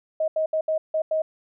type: tone bursts at uneven times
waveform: sine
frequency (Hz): 630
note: D#5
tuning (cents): +21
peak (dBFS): -20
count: 6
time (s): 0.2-0.28 / 0.36-0.46 / 0.53-0.61 / 0.68-0.78 / 0.94-1.02 / 1.11-1.22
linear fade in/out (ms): 5
effects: none